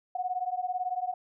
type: beating tone pair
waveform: sine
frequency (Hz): 723 / 741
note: F#5 / F#5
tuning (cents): -40 / +2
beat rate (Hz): 18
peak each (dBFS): -32 / -32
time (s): 0.15-1.14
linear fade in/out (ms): 5
effects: none